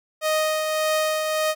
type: tone with tremolo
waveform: sawtooth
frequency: 622.3 Hz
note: D#5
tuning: in tune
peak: -15 dBFS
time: 0.21-1.55 s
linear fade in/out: 50 ms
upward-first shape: triangle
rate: 1.7 Hz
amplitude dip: 40%
effects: none